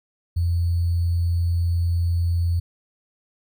sine tone with sample-and-hold, 85.7 Hz, F2, 32 cents flat, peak -18 dBFS, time 0.36-2.6 s, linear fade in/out 10 ms, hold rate 4410 Hz, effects none

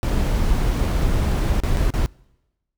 brown noise with dropouts, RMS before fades -19 dBFS, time 0.03-2.06 s, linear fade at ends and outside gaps 0 ms, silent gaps 1.601-1.636 / 1.765-1.771 / 1.904-1.938 s, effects noise-tail reverb RT60 1.0 s tail -25 dB re dry

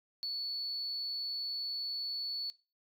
sine tone, 4435 Hz, C#8, in tune, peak -33 dBFS, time 0.23-2.5 s, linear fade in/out 0 ms, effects noise-tail reverb RT60 0.3 s tail -21 dB re dry + tanh soft clip ceiling -30 dBFS

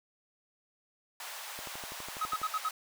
pink high-pass noise, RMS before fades -43 dBFS, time 1.2-2.71 s, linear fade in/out 2 ms, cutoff 720 Hz, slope 24 dB/octave
click train, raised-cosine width 1 ms, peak -30 dBFS, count 11, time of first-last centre 1.59-2.416 s, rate 12.1 Hz
triangle tone bursts, 1272 Hz, D#6, 38 cents sharp, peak -27 dBFS, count 5, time 2.21-2.689 s, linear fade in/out 5 ms, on 43 ms, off 66 ms
effects none

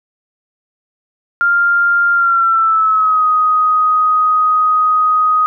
sine tone with pitch glide, 1396.9 to 1251.7 Hz, F6 to D#6, 0 to +10 cents, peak -9 dBFS, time 1.41-5.46 s, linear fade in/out 0 ms, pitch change -190 cents, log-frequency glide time 2.13-3.25 s, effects none

